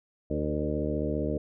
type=harmonic tone with a mistuned harmonic; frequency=75 Hz; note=D2; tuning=37 cents sharp; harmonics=1 / 2 / 3 / 4 / 5 / 6 / 7 / 8; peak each=-34 / -35 / -35 / -33 / -37 / -35 / -38 / -36 dBFS; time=0.3-1.38 s; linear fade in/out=5 ms; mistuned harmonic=6; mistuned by=+27 cents; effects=none